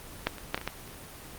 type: clicks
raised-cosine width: 0.3 ms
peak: -9 / -24 / -10 / -16 / -22 / -13 / -30 dBFS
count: 7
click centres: 0.27 / 0.383 / 0.545 / 0.577 / 0.614 / 0.676 / 0.877 s
effects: pink hiss -45 dBFS RMS until 1.38 s + Opus 24 kbps